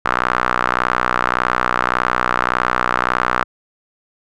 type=tone with band-pass filter; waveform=sawtooth; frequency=61.74 Hz; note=B1; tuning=in tune; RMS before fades=-18 dBFS; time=0.05-3.44 s; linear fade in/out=5 ms; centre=1300 Hz; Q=3.2; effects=none